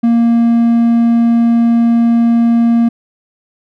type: tone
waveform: triangle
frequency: 233.1 Hz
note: A#3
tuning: in tune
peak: -5 dBFS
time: 0.03-2.89 s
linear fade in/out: 10 ms
effects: none